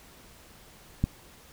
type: click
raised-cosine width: 5 ms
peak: -11 dBFS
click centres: 1.04 s
effects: pink hiss -53 dBFS RMS until 1.52 s